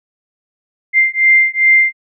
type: beating tone pair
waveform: sine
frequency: 2093 / 2095.5 Hz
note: C7 / C7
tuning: 0 / +2 cents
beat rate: 2.5 Hz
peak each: -11 dBFS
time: 0.93-1.93 s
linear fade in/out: 50 ms
effects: none